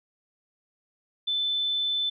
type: tone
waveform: sine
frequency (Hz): 3520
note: A7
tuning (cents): 0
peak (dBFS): -24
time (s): 1.27-2.1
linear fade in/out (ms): 10
effects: none